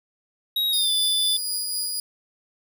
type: tone with pitch glide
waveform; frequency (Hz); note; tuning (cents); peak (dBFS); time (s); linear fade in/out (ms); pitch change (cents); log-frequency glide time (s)
square; 3807 to 3511; A#7 to A7; +36 to -4; -21; 0.56-1.37; 5; -140; 0.69-0.91
type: tone with tremolo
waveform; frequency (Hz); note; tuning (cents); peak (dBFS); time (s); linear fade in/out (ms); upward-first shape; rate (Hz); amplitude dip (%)
20% pulse; 4902; D#8; -27; -18; 0.73-2; 2; triangle; 4; 30
effects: none